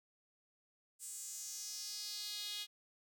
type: tone with high-pass filter sweep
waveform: sawtooth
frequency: 415.3 Hz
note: G#4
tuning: in tune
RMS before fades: -45 dBFS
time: 0.99-2.67 s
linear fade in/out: 50 ms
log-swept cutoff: 8300 to 3400 Hz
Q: 3.5
effects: none